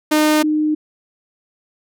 sawtooth / sine tone pair in turn, 305.6 / 305.6 Hz, D#4 / D#4, -31 / -31 cents, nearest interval unison, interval 0 cents, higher neither, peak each -8 / -14 dBFS, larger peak first, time 0.11-0.43 / 0.43-0.75 s, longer neither, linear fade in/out 10 ms, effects none

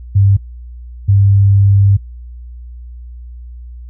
sine tone pair in turn, 98.9 / 99.38 Hz, G2 / G2, +16 / +24 cents, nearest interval unison, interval 8 cents, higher second, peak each -6 dBFS, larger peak neither, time 0.15-0.37 / 1.08-1.97 s, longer second, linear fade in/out 10 ms, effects noise-tail reverb RT60 0.1 s tail -19 dB re dry + added 60 Hz sine -28 dBFS peak until 3.89 s

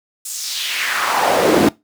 brown noise with high-pass filter sweep, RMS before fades -17 dBFS, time 0.25-1.69 s, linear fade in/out 5 ms, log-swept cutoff 8400 to 250 Hz, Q 2.1, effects noise-tail reverb RT60 0.2 s tail -21 dB re dry

